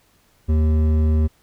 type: tone with hard clipping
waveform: sine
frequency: 77.78 Hz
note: D#2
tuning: in tune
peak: -16 dBFS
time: 0.48-1.28 s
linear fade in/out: 20 ms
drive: 10 dB
effects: pink hiss -59 dBFS RMS until 1.42 s